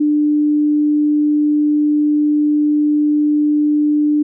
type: tone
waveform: sine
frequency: 297.9 Hz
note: D4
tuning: 25 cents sharp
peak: -11 dBFS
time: 0-4.23 s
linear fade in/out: 10 ms
effects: none